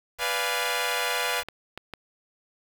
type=chord; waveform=10% pulse; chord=B diminished seventh; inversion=none; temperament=equal; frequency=493.9 / 587.3 / 698.5 / 830.6 Hz; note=B4 / D5 / F5 / Ab5; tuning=0 / 0 / 0 / 0 cents; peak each=-21 / -24 / -22 / -24 dBFS; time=0.18-1.44 s; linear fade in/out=50 ms
type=clicks; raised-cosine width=0.3 ms; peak=-20 dBFS; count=3; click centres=1.486 / 1.776 / 1.937 s
effects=7-bit